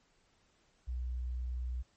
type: tone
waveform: sine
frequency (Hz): 61.74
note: B1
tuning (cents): 0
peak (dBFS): -34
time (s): 0.87-1.83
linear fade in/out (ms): 20
effects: pink hiss -71 dBFS RMS until 1.96 s + MP3 32 kbps